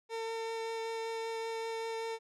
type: tone with vibrato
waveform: 30% pulse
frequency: 452.4 Hz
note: A4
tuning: 48 cents sharp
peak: -33 dBFS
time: 0.09-2.19 s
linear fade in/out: 50 ms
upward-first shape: triangle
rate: 5.2 Hz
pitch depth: 10 cents each way
effects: low-pass 7000 Hz 12 dB/octave